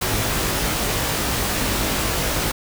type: noise with comb filter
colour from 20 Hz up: pink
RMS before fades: -22 dBFS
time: 0.01-2.52 s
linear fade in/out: 10 ms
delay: 19 ms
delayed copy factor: +0.75
effects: none

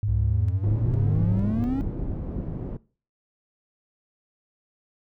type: tone with tremolo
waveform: sine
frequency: 103.83 Hz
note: G#2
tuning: in tune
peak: -22 dBFS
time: 0.03-1.64 s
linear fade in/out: 0 ms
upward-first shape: square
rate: 1.1 Hz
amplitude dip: 40%
type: exponential sweep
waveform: triangle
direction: up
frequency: 60 to 280 Hz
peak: -22 dBFS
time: 0.08-1.81 s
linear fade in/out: 0 ms
type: low-pass noise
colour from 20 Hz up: pink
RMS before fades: -30 dBFS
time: 0.63-2.77 s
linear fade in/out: 5 ms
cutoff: 300 Hz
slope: 12 dB/octave
effects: noise-tail reverb RT60 0.4 s tail -21 dB re dry

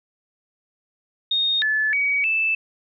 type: tone with pitch steps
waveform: sine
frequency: 3703 / 1732 / 2262 / 2636 Hz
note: A#7 / A6 / C#7 / E7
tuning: -12 / -28 / +34 / -1 cents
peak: -18 dBFS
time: 1.31-2.55 s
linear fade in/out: 5 ms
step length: 310 ms
effects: none

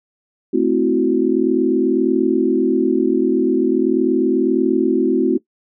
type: chord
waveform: sine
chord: F# half-diminished seventh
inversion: first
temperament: equal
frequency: 220 / 261.6 / 329.6 / 370 Hz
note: A3 / C4 / E4 / F#4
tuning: 0 / 0 / 0 / 0 cents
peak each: -22 / -18 / -18 / -17 dBFS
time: 0.53-5.38 s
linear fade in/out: 10 ms
effects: noise-tail reverb RT60 0.1 s tail -19 dB re dry

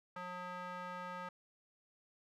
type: tone with band-pass filter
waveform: square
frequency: 180 Hz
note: F#3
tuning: 47 cents flat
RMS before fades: -45 dBFS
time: 0.16-1.29 s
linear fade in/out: 5 ms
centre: 1200 Hz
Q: 1.9
effects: none

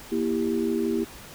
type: chord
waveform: sine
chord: E diminished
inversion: second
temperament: just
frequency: 237.3 / 329.6 / 395.6 Hz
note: Bb3 / E4 / G4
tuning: +31 / 0 / +16 cents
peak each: -27 dBFS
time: 0.11-1.05 s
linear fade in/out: 20 ms
effects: pink hiss -44 dBFS RMS until 1.34 s

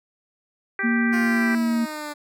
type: harmonic tone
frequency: 392 Hz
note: G4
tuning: in tune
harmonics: 1 / 2 / 3 / 4 / 5 / 6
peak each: -35 / -38 / -35 / -26 / -27 / -36 dBFS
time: 0.79-1.55 s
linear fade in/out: 2 ms
type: tone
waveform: sine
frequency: 233.1 Hz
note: A#3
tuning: in tune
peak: -19 dBFS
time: 0.83-1.86 s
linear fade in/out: 20 ms
type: exponential sweep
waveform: 10% pulse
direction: down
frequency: 357.1 to 293.7 Hz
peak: -22 dBFS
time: 1.12-2.14 s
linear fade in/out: 20 ms
effects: none

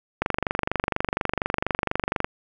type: click train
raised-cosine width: 0.5 ms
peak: -7 dBFS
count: 50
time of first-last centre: 0.22-2.245 s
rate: 24.2 Hz
effects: none

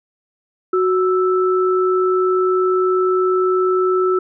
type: tone pair together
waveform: sine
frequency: 370 / 1318.5 Hz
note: F#4 / E6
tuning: 0 / 0 cents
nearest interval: octave + minor seventh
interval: 2200 cents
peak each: -14 / -20 dBFS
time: 0.73-4.19 s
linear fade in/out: 5 ms
effects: none

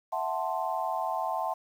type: chord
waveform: sine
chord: F# half-diminished seventh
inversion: third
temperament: equal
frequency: 659.3 / 740 / 880 / 1046.5 Hz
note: E5 / F#5 / A5 / C6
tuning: 0 / 0 / 0 / 0 cents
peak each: -34 / -33 / -33 / -35 dBFS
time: 0.12-1.54 s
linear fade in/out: 10 ms
effects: 9-bit

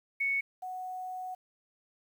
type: tone pair in turn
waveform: sine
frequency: 2216 / 739.5 Hz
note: C#7 / F#5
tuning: -1 / -1 cents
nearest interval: octave + perfect fifth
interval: 1900 cents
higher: first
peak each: -27 / -36 dBFS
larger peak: first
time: 0.2-0.41 / 0.62-1.35 s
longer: second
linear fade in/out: 10 ms
effects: 10-bit

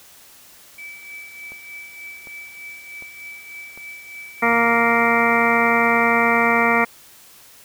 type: tone with tremolo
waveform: sine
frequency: 2306 Hz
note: D7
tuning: 32 cents flat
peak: -32 dBFS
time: 0.78-4.43 s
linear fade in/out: 5 ms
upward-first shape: triangle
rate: 3.3 Hz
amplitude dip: 60%
type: click train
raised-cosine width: 1 ms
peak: -29 dBFS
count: 5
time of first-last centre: 1.52-4.528 s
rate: 1.33 Hz
type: harmonic tone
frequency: 233.1 Hz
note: A#3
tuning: in tune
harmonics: 1 / 2 / 3 / 4 / 5 / 6 / 8 / 9 / 10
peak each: -23 / -23 / -23 / -23 / -23 / -23 / -23 / -23 / -23 dBFS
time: 4.42-6.85 s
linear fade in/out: 10 ms
type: tone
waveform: 10% pulse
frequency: 80.9 Hz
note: E2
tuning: 32 cents flat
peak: -32 dBFS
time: 4.44-6.84 s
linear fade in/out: 0 ms
effects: white hiss -47 dBFS RMS until 7.64 s

